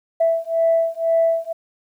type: beating tone pair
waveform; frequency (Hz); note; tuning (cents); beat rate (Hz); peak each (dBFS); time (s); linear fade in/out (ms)
sine; 659.3 / 661.3; E5 / E5; 0 / +5; 2; -18; 0.2-1.53; 10
effects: tanh soft clip ceiling -8 dBFS + 9-bit